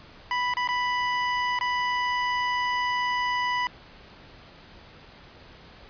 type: tone with dropouts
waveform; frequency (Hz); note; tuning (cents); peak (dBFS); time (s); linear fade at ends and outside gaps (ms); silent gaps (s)
25% pulse; 987.8; B5; 0; -20; 0.31-3.67; 1; 0.538-0.569 / 0.675-0.688 / 1.589-1.61
effects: pink hiss -49 dBFS RMS until 5.89 s + resampled to 11025 Hz